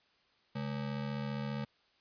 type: ring-modulated tone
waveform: square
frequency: 174.61 Hz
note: F3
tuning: in tune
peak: -33 dBFS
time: 0.55-1.65 s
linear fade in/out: 10 ms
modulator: 37.5 Hz
effects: white hiss -70 dBFS RMS until 2 s + resampled to 11025 Hz